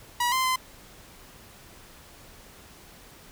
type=tone with pitch steps; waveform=sawtooth; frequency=967 / 1039 / 1030 Hz; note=B5 / C6 / C6; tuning=-37 / -12 / -28 cents; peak=-19 dBFS; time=0.2-0.56 s; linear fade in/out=5 ms; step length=120 ms; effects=pink hiss -50 dBFS RMS until 3.31 s